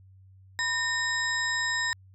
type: tone cluster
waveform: sine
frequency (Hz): 982 / 1828 / 3820 / 5130 / 7520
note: B5 / A#6 / A#7 / E8 / A#8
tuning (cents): -10 / -34 / +42 / -48 / +14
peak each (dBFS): -36 / -27 / -36 / -36 / -36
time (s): 0.59-1.93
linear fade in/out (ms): 0
effects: added 95 Hz sine -51 dBFS peak until 2.14 s